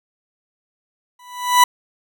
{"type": "tone with exponential growth", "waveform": "40% pulse", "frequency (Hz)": 987.8, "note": "B5", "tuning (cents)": 0, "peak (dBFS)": -5, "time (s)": [1.19, 1.64], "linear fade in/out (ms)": 5, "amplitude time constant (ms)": 96, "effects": []}